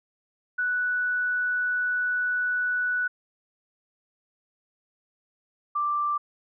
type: tone pair in turn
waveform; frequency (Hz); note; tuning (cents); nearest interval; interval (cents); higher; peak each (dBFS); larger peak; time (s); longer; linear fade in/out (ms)
sine; 1480 / 1177.2; F#6 / D6; 0 / +4; major third; 396; first; -23; neither; 0.58-3.08 / 5.75-6.18; first; 10
effects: none